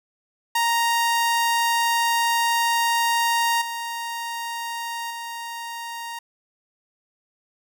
sawtooth tone with level steps, 932.3 Hz, A#5, in tune, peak -15 / -24 / -27 dBFS, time 0.55-6.19 s, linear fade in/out 5 ms, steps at 3.61 / 5.1 s, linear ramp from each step 10 ms, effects none

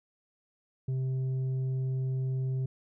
triangle tone with tanh clipping, 130.81 Hz, C3, in tune, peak -29 dBFS, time 0.88-2.66 s, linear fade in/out 5 ms, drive 9 dB, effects none

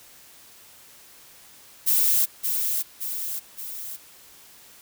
violet noise with echo, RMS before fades -20 dBFS, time 1.86-2.26 s, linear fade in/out 20 ms, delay 570 ms, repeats 3, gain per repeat -5 dB, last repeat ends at 3.97 s, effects white hiss -50 dBFS RMS until 4.81 s

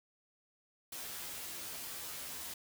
white noise with comb filter, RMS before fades -44 dBFS, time 0.92-2.54 s, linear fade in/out 5 ms, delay 12 ms, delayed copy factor +0.8, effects none

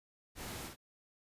pink noise with echo, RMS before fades -45 dBFS, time 0.35-0.71 s, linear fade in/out 50 ms, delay 53 ms, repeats 1, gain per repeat -4 dB, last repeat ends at 0.763 s, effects resampled to 32000 Hz

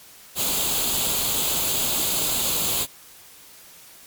white noise with comb filter, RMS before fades -23 dBFS, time 0.35-2.87 s, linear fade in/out 50 ms, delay 0.27 ms, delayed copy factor +0.65, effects white hiss -47 dBFS RMS until 4.06 s + MP3 96 kbps

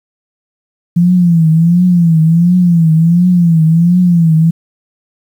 sine tone with vibrato, 169.5 Hz, E3, 49 cents sharp, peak -5 dBFS, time 0.96-4.51 s, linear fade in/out 10 ms, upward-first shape triangle, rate 1.4 Hz, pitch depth 130 cents each way, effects 7-bit

